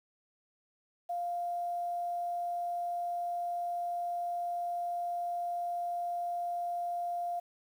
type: tone with quantisation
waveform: sine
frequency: 698.5 Hz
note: F5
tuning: in tune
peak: -32 dBFS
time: 1.09-7.4 s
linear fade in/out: 10 ms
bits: 10
effects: none